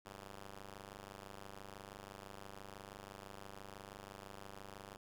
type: ring-modulated tone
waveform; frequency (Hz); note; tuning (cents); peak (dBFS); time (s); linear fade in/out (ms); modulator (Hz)
5% pulse; 99; G2; +18; -36; 0.05-4.97; 5; 284
effects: none